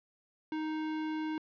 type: tone with hard clipping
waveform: sine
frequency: 311.7 Hz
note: D#4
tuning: 3 cents sharp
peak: -35 dBFS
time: 0.52-1.38 s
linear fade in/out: 2 ms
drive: 18 dB
effects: low-pass 4000 Hz 12 dB/octave